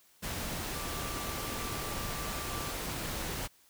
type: tone in noise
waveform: sine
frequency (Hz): 1172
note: D6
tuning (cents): -4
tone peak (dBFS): -44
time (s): 0.74-2.73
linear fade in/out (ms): 20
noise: pink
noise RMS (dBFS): -37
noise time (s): 0.22-3.48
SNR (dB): -10
effects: white hiss -64 dBFS RMS until 3.69 s